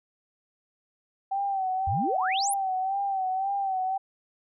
sine tone with vibrato, 772 Hz, G5, 27 cents flat, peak -25 dBFS, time 1.31-3.98 s, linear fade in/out 10 ms, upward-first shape sine, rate 1.9 Hz, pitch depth 61 cents each way
sine exponential sweep, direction up, 74.7 to 11840 Hz, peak -27 dBFS, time 1.87-2.54 s, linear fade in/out 5 ms
effects none

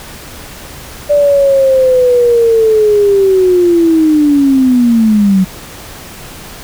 sine linear sweep, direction down, 587.3 to 184.3 Hz, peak -5 dBFS, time 1.09-5.45 s, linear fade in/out 20 ms, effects pink hiss -30 dBFS RMS until 6.63 s

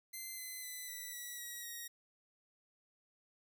5% pulse tone with pitch steps, 2069 / 2037 / 2005 / 1974.4 / 1943.9 / 1913.8 / 1884.2 Hz, C7 / C7 / B6 / B6 / B6 / A#6 / A#6, -20 / -47 / +26 / -1 / -28 / +45 / +18 cents, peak -34 dBFS, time 0.13-1.88 s, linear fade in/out 10 ms, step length 250 ms, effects none

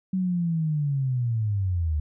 sine linear sweep, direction down, 190 to 73.2 Hz, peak -22 dBFS, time 0.13-2 s, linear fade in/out 5 ms, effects none

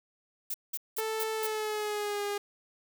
violet noise bursts, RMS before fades -34 dBFS, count 5, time 0.5-1.47 s, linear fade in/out 5 ms, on 42 ms, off 190 ms
sawtooth tone with pitch glide, 440 to 408.2 Hz, A4 to G#4, 0 to -30 cents, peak -27 dBFS, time 0.98-2.38 s, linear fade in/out 5 ms, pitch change -130 cents, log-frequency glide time 1.34-2.23 s
effects none

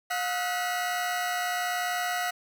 40% pulse tone cluster, 715 / 1273 / 1491 / 1943 Hz, F5 / D#6 / F#6 / B6, +41 / +39 / +13 / -29 cents, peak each -29 / -36 / -35 / -33 dBFS, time 0.1-2.31 s, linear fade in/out 10 ms, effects none

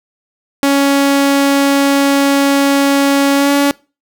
sawtooth tone with pitch glide, 278.8 to 282.9 Hz, C#4 to C#4, +10 to +35 cents, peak -5 dBFS, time 0.63-3.71 s, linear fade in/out 0 ms, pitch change +25 cents, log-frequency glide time 3.35-3.51 s, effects noise-tail reverb RT60 0.3 s tail -23 dB re dry

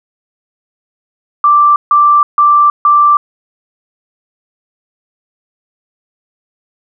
sine tone bursts, 1174.7 Hz, D6, in tune, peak -4 dBFS, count 4, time 1.44-3.17 s, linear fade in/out 2 ms, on 320 ms, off 150 ms, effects none

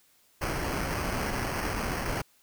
pink noise with sample-and-hold, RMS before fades -31 dBFS, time 0.41-2.22 s, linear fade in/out 10 ms, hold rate 3675 Hz, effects white hiss -64 dBFS RMS until 2.42 s

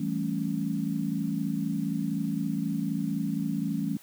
sine chord, A dominant seventh, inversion second, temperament equal, 164.81 / 196 / 220 / 277.2 Hz, E3 / G3 / A3 / C#4, 0 / 0 / 0 / 0 cents, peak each -32 dBFS, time 0-3.97 s, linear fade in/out 5 ms, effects white hiss -54 dBFS RMS until 4.02 s + high-pass 100 Hz 12 dB/octave

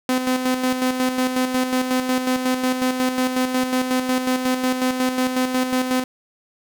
sawtooth tone with tremolo, 255.4 Hz, C4, 42 cents flat, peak -13 dBFS, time 0.09-6.04 s, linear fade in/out 2 ms, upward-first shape square, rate 5.5 Hz, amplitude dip 50%, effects none

